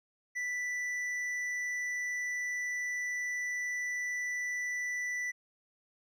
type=tone with hard clipping; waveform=triangle; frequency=1975.5 Hz; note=B6; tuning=in tune; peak=-34 dBFS; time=0.35-5.32 s; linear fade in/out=20 ms; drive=9 dB; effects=none